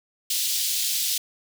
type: high-pass noise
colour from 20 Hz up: pink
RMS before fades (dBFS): -25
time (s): 0.3-1.18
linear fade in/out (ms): 5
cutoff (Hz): 3300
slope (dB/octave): 24
effects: none